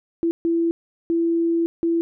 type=tone bursts at uneven times; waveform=sine; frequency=334.6 Hz; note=E4; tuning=26 cents sharp; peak=-17 dBFS; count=4; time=0.23-0.31 / 0.45-0.71 / 1.1-1.66 / 1.83-2.01 s; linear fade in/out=0 ms; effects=none